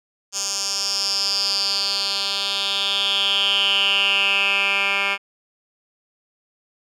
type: tone with band-pass filter sweep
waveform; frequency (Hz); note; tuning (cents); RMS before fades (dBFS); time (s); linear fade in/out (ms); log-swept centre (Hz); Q
10% pulse; 198.1; G3; +18; -21; 0.32-5.18; 50; 6200 to 2200; 6.3
effects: none